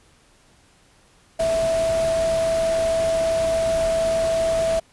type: tone in noise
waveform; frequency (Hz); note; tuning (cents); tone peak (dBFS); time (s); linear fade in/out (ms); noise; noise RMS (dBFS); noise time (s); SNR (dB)
sine; 656; E5; -9; -18; 1.39-4.8; 10; pink; -31; 1.39-4.8; +10
effects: pink hiss -56 dBFS RMS until 4.92 s + resampled to 24000 Hz